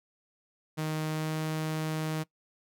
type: tone with pitch glide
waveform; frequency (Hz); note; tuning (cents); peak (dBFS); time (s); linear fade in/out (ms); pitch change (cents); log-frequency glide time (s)
sawtooth; 155.9 to 156.89; D#3 to D#3; +4 to +15; -26; 0.77-2.24; 20; +11; 1.11-1.35
effects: noise-tail reverb RT60 0.1 s tail -21 dB re dry